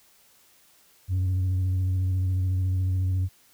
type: tone with vibrato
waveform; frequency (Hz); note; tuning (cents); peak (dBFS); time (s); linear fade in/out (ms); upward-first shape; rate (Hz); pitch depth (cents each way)
sine; 92.7; F#2; +4; -19; 1.08-3.29; 50; sine; 14; 25
effects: tanh soft clip ceiling -21 dBFS + white hiss -59 dBFS RMS until 3.53 s